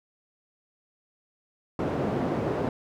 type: band-pass noise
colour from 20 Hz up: white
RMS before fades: -28 dBFS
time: 1.79-2.69 s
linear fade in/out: 2 ms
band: 110 to 470 Hz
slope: 12 dB/octave
effects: none